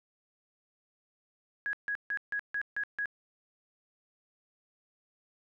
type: tone bursts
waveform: sine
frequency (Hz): 1662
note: G#6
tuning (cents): +1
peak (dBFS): -30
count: 7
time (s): 1.66-3.057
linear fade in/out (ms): 0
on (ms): 71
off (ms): 150
effects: none